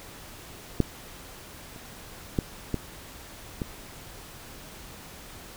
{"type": "clicks", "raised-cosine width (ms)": 3, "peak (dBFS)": [-7, -30, -10, -13, -16], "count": 5, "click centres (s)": [0.803, 1.762, 2.388, 2.743, 3.618], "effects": ["pink hiss -45 dBFS RMS until 5.56 s"]}